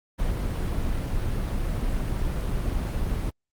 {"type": "noise", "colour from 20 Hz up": "brown", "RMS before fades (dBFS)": -26, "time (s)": [0.18, 3.31], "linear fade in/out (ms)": 20, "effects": ["Opus 32 kbps"]}